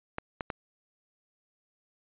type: clicks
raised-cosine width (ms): 0.5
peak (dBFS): -17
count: 3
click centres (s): 0.184 / 0.408 / 0.502
effects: resampled to 8000 Hz